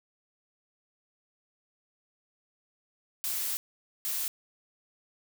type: noise bursts at uneven times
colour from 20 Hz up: blue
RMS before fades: -32 dBFS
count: 2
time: 3.24-3.57 / 4.05-4.28 s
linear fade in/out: 0 ms
effects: none